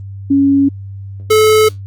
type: tone pair in turn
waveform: sine / square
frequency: 277.6 / 432.4 Hz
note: C#4 / A4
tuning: +3 / -30 cents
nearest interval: minor sixth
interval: 767 cents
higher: second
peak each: -7 / -7 dBFS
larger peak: neither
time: 0.3-0.69 / 1.3-1.69 s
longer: neither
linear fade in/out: 10 ms
effects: added 98 Hz sine -25 dBFS peak until 1.86 s + Opus 32 kbps